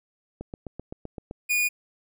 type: click train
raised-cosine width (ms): 2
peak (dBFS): -22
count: 8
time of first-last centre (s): 0.41-1.311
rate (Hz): 7.77
type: tone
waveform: 45% pulse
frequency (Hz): 2449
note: D#7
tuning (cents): -28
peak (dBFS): -21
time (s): 1.49-1.69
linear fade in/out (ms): 20
effects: none